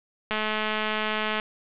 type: click train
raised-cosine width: 0.3 ms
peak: -11 dBFS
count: 235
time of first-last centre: 0.31-1.398 s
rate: 215 Hz
effects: resampled to 8000 Hz + 7-bit